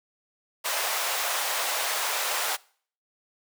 pink high-pass noise, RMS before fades -28 dBFS, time 0.64-2.57 s, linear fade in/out 20 ms, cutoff 610 Hz, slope 24 dB/octave, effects noise-tail reverb RT60 0.5 s tail -23 dB re dry

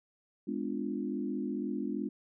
sine chord, G# diminished seventh, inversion none, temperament equal with one note detuned, 207.7 / 251 / 293.7 / 349.2 Hz, G#3 / B3 / D4 / F4, 0 / +28 / 0 / 0 cents, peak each -37 / -37 / -37 / -40 dBFS, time 0.47-2.09 s, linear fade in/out 10 ms, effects none

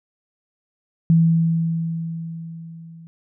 sine tone with level ramp, 164.81 Hz, E3, in tune, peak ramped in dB -10 to -39 dBFS, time 1.1-3.07 s, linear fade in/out 0 ms, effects none

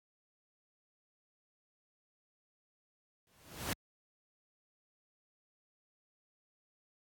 pink noise with exponential growth, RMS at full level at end -34 dBFS, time 3.27-3.73 s, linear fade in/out 0 ms, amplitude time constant 100 ms, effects high-pass 60 Hz 12 dB/octave + AAC 64 kbps

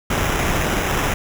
pink noise with sample-and-hold, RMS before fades -20 dBFS, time 0.1-1.14 s, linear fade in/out 5 ms, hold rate 4410 Hz, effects none

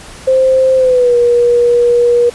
sine tone with pitch glide, 523.3 to 479.9 Hz, C5 to B4, 0 to -50 cents, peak -6 dBFS, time 0.27-2.3 s, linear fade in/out 10 ms, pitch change -150 cents, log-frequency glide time 0.76-1.16 s, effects pink hiss -33 dBFS RMS until 2.34 s + resampled to 24000 Hz

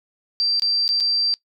sine tone with dropouts, 4699 Hz, D8, in tune, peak -17 dBFS, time 0.4-1.34 s, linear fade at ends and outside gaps 0 ms, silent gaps 0.597-0.621 / 0.879-0.89 / 1.001-1.006 s, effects noise-tail reverb RT60 0.1 s tail -21 dB re dry

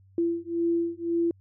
sine beating tone pair, 337.3 / 339.2 Hz, E4 / E4, +40 / +50 cents, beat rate 1.9 Hz, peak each -27 dBFS, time 0.18-1.31 s, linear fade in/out 2 ms, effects added 96 Hz sine -54 dBFS peak until 1.4 s

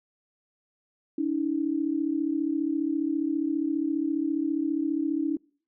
sine tone pair together, 286 / 320.8 Hz, D4 / E4, -46 / -47 cents, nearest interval major second, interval 199 cents, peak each -27 dBFS, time 1.18-5.37 s, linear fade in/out 5 ms, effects noise-tail reverb RT60 0.5 s tail -26 dB re dry

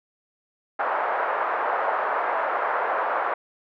pink band-pass noise, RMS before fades -25 dBFS, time 0.79-3.34 s, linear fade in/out 5 ms, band 590 to 1500 Hz, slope 24 dB/octave, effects none

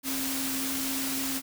sine tone in noise, 268 Hz, C4, 42 cents sharp, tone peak -33 dBFS, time 0.03-1.42 s, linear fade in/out 50 ms, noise white, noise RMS -32 dBFS, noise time 0.03-1.42 s, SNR -4 dB, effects none

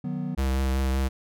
triangle chord, B major, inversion first, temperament just, 154.34 / 185.21 / 246.9 Hz, D#3 / F#3 / B3, -14 / +2 / 0 cents, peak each -30 dBFS, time 0.04-0.35 s, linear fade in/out 5 ms
square tone with vibrato, 66.2 Hz, C2, 21 cents sharp, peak -23 dBFS, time 0.37-1.09 s, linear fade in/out 20 ms, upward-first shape triangle, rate 5.2 Hz, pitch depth 25 cents each way
effects none

